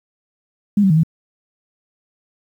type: tone with pitch steps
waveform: sine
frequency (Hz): 205.1 / 191.8 / 156.5 / 161.5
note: G#3 / G3 / D#3 / E3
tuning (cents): -21 / -37 / +10 / -35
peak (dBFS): -10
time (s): 0.77-1.034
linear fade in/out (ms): 5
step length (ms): 66
effects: 8-bit